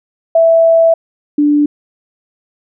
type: tone pair in turn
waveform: sine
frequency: 659.3 / 293.7 Hz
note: E5 / D4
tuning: 0 / 0 cents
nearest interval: octave + major second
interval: 1400 cents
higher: first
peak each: -5 / -7 dBFS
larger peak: first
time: 0.35-0.94 / 1.38-1.66 s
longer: first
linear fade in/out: 5 ms
effects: none